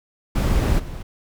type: noise with level steps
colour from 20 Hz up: brown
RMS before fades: -18 / -32 dBFS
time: 0.35-1.03 s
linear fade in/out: 10 ms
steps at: 0.78 s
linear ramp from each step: 20 ms
effects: none